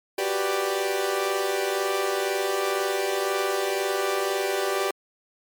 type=chord; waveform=sawtooth; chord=G major seventh; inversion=third; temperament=equal; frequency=370 / 392 / 493.9 / 587.3 Hz; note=F#4 / G4 / B4 / D5; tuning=0 / 0 / 0 / 0 cents; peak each=-28 / -22 / -28 / -26 dBFS; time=0.18-4.91 s; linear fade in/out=5 ms; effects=MP3 96 kbps